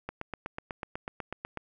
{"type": "click train", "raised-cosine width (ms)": 0.5, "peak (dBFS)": -20, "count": 13, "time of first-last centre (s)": [0.09, 1.573], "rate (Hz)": 8.09, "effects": []}